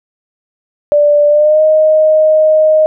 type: tone with pitch glide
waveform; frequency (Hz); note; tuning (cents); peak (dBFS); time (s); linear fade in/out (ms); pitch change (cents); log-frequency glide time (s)
sine; 587.3 to 622.2; D5 to D#5; 0 to 0; -5; 0.92-2.86; 0; +100; 1.28-1.62
effects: none